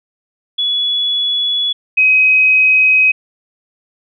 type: tone pair in turn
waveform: sine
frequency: 3398 / 2529 Hz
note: G#7 / D#7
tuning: +39 / +28 cents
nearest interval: perfect fourth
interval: 511 cents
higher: first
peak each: -13 / -7 dBFS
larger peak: second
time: 0.58-1.73 / 1.97-3.12 s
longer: neither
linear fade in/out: 10 ms
effects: none